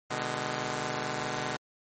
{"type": "chord", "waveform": "5% pulse", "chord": "G# diminished", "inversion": "first", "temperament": "just", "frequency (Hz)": [124.59, 149.51, 207.7], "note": ["B2", "D3", "G#3"], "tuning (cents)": [16, 31, 0], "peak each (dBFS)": [-24, -24, -26], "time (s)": [0.1, 1.57], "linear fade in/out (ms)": 10, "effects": ["MP3 32 kbps"]}